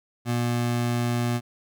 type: tone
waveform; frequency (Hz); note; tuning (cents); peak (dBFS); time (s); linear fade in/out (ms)
25% pulse; 120; B2; -49; -19; 0.25-1.41; 50
effects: none

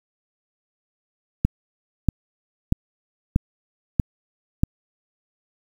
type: click train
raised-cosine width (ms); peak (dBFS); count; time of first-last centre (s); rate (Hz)
5; -4; 6; 1.45-4.635; 1.57
effects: 7-bit

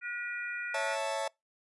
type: harmonic tone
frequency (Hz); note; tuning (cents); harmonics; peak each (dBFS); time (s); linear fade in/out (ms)
482.6; B4; -40; 3 / 4 / 5; -37 / -40 / -40; 0.01-0.97; 50
type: chord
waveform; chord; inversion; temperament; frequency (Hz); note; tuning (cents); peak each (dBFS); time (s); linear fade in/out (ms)
40% pulse; A major; first; equal; 554.4 / 659.3 / 880; C#5 / E5 / A5; 0 / 0 / 0; -35 / -35 / -35; 0.74-1.28; 5
effects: noise-tail reverb RT60 0.2 s tail -26 dB re dry + resampled to 24000 Hz

